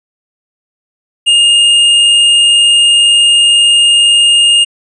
sine tone with hard clipping, 2833 Hz, F7, 24 cents sharp, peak -6 dBFS, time 1.26-4.65 s, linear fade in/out 20 ms, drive 10 dB, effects resampled to 22050 Hz

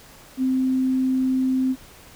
sine tone, 260.1 Hz, C4, 10 cents flat, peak -18 dBFS, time 0.37-1.76 s, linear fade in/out 50 ms, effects pink hiss -47 dBFS RMS until 2.15 s

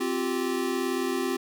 square chord, C suspended fourth, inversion none, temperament equal with one note detuned, 261.6 / 349.2 / 387.3 Hz, C4 / F4 / G4, 0 / 0 / -21 cents, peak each -31 dBFS, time 0-1.37 s, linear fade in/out 10 ms, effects none

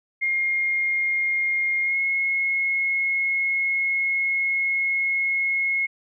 sine tone with pitch glide, 2130 to 2168 Hz, C7 to C#7, +30 to -39 cents, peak -20 dBFS, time 0.21-5.87 s, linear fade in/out 20 ms, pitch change +31 cents, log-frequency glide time 1.82-1.98 s, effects none

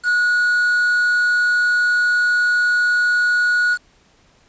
triangle tone with quantisation, 1456 Hz, F#6, 28 cents flat, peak -12 dBFS, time 0.03-3.78 s, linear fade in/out 50 ms, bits 5, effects pink hiss -55 dBFS RMS until 4.48 s + resampled to 16000 Hz

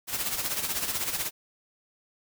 white noise with tremolo, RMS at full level -28 dBFS, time 0.07-1.31 s, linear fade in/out 50 ms, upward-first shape sine, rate 16 Hz, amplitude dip 60%, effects none

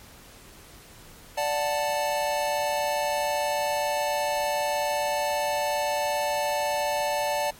square chord, D major, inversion none, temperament just, 587.3 / 734.2 / 881 Hz, D5 / F#5 / A5, 0 / -14 / +2 cents, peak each -28 / -32 / -29 dBFS, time 1.37-7.51 s, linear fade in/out 10 ms, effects pink hiss -49 dBFS RMS until 7.59 s + MP3 64 kbps

